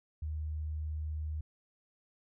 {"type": "tone", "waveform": "sine", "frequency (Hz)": 77, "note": "D#2", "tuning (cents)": -17, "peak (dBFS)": -34, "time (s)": [0.22, 1.41], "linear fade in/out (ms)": 5, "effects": []}